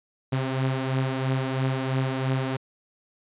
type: beating tone pair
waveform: sawtooth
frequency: 131.3 / 134.3 Hz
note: C3 / C3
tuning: +6 / +46 cents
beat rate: 3 Hz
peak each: -21 / -26 dBFS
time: 0.32-2.57 s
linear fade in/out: 10 ms
effects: resampled to 8000 Hz